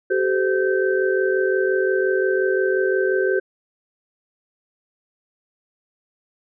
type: tone cluster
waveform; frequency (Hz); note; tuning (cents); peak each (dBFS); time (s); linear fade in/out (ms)
sine; 381.2 / 426.9 / 516 / 1550; G4 / G#4 / C5 / G6; -48 / +48 / -24 / -20; -19 / -25 / -24 / -25; 0.1-3.4; 10
effects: none